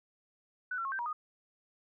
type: tone with pitch steps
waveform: sine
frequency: 1490 / 1355 / 1087 / 1562 / 953 / 1235 Hz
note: F#6 / E6 / C#6 / G6 / A#5 / D#6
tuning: +12 / +47 / -34 / -7 / +38 / -13 cents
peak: -33 dBFS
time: 0.71-1.13 s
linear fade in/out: 5 ms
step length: 70 ms
effects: none

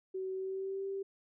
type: tone with pitch glide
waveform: sine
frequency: 377.8 to 390.9 Hz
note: F#4 to G4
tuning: +36 to -5 cents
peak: -35 dBFS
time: 0.14-1.03 s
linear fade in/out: 10 ms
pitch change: +59 cents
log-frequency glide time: 0.33-0.86 s
effects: none

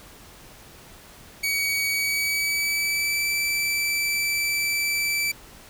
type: tone with pitch glide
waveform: sawtooth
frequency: 2257 to 2324 Hz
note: C#7 to D7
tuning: +31 to -19 cents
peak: -19 dBFS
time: 1.43-5.32 s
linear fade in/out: 10 ms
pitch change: +50 cents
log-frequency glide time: 1.89-3.27 s
effects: pink hiss -47 dBFS RMS until 5.69 s

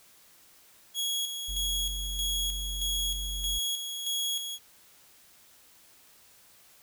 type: tone with tremolo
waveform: sawtooth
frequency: 3327 Hz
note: G#7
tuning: 2 cents sharp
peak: -25 dBFS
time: 0.94-4.59 s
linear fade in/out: 50 ms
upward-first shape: square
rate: 1.6 Hz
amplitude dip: 50%
type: tone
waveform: triangle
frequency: 46.25 Hz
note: F#1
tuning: in tune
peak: -32 dBFS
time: 1.48-3.59 s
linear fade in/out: 10 ms
effects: white hiss -58 dBFS RMS until 6.82 s

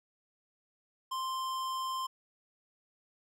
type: tone with hard clipping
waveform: sine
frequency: 1046.5 Hz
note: C6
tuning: in tune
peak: -35 dBFS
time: 1.11-2.07 s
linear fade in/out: 10 ms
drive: 17 dB
effects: none

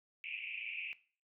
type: band-pass noise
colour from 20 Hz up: pink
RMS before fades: -43 dBFS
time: 0.24-0.93 s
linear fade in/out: 0 ms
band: 2300 to 2700 Hz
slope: 96 dB/octave
effects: noise-tail reverb RT60 0.4 s tail -17 dB re dry

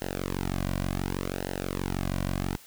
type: tone with flanger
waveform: sawtooth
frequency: 46.25 Hz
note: F#1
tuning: in tune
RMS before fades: -31 dBFS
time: 0.01-2.57 s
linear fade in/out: 10 ms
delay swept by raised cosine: 0.85 to 2.35 ms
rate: 0.68 Hz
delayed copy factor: -1
effects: white hiss -52 dBFS RMS until 2.66 s

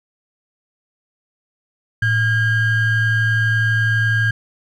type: ring-modulated tone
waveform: triangle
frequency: 756 Hz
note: F#5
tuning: 37 cents sharp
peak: -9 dBFS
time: 2.02-4.31 s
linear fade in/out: 5 ms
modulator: 867 Hz
effects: none

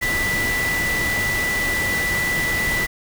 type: tone in noise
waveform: sine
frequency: 1975.5 Hz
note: B6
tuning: in tune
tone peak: -20 dBFS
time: 0.01-2.87 s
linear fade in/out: 20 ms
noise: pink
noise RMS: -26 dBFS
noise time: 0.01-2.87 s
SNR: +3 dB
effects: none

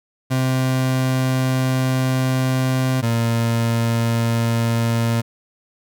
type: tone pair in turn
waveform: 30% pulse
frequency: 130 / 115.82 Hz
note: C3 / A#2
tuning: -11 / -11 cents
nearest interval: major second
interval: 200 cents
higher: first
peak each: -14 dBFS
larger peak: neither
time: 0.3-3.02 / 3.02-5.22 s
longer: first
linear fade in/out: 20 ms
effects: none

